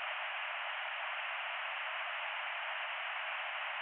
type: band-pass noise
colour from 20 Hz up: white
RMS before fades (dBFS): -40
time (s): 0-3.81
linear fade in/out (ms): 0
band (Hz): 610 to 3000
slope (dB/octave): 96
effects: none